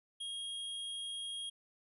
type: tone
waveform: square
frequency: 3263 Hz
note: G#7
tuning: 31 cents flat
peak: -40 dBFS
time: 0.2-1.5 s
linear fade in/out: 10 ms
effects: resampled to 32000 Hz